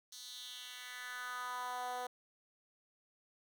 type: tone with high-pass filter sweep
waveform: 10% pulse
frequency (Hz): 248.7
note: B3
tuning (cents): +12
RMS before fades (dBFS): -44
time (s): 0.12-2.07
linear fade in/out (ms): 5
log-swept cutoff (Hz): 4900 to 590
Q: 2.8
effects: none